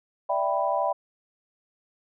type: chord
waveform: sine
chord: E minor seventh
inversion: third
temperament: equal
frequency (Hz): 587.3 / 659.3 / 784 / 987.8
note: D5 / E5 / G5 / B5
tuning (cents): 0 / 0 / 0 / 0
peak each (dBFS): -28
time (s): 0.29-0.93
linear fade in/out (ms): 10
effects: none